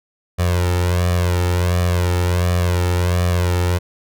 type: tone with flanger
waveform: sawtooth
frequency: 88.6 Hz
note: F2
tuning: 25 cents sharp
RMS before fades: -17 dBFS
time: 0.38-3.79 s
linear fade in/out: 20 ms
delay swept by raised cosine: 1.7 to 2.25 ms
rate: 1.4 Hz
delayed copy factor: +0.85
effects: none